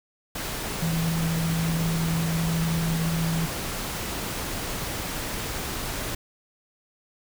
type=tone in noise; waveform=sine; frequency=164.2 Hz; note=E3; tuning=6 cents flat; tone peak=-23 dBFS; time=0.82-3.46 s; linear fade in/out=5 ms; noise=pink; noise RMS=-31 dBFS; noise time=0.35-6.15 s; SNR=+5 dB; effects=none